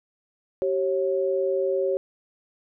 sine tone pair together, 384.7 / 546.4 Hz, G4 / C#5, -33 / -25 cents, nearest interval tritone, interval 608 cents, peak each -24 dBFS, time 0.62-1.97 s, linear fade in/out 0 ms, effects none

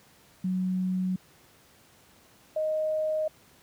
sine tone pair in turn, 185 / 622.3 Hz, F#3 / D#5, 0 / 0 cents, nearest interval octave + major sixth, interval 2100 cents, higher second, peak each -25 dBFS, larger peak neither, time 0.44-1.16 / 2.56-3.28 s, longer neither, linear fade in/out 5 ms, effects pink hiss -58 dBFS RMS until 3.62 s + high-pass 80 Hz 12 dB/octave

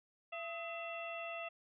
harmonic tone with a mistuned harmonic, 674 Hz, E5, 38 cents sharp, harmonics 1 / 2 / 3 / 4 / 5, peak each -44 / -49 / -52 / -45 / -59 dBFS, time 0.32-1.49 s, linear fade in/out 10 ms, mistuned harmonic 2, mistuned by -94 cents, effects none

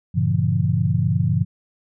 sine chord, G diminished seventh, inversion none, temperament just, 98 / 117.6 / 141.12 / 169.34 Hz, G2 / Bb2 / Db3 / Fb3, 0 / +16 / +31 / +47 cents, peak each -22 dBFS, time 0.14-1.45 s, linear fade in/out 20 ms, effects none

